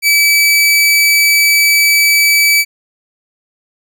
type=tone; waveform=sawtooth; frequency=2300 Hz; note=D7; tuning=37 cents flat; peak=-4 dBFS; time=0.02-2.65 s; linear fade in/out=50 ms; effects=none